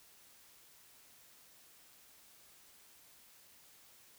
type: silence
effects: white hiss -62 dBFS RMS until 4.18 s